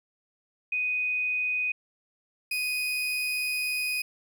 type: tone pair in turn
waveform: sine / 35% pulse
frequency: 2493 / 2493 Hz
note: D#7 / D#7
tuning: +3 / +3 cents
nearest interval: unison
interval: 0 cents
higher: neither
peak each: -25 dBFS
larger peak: neither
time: 0.72-1.72 / 2.51-4.02 s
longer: second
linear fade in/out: 5 ms
effects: 11-bit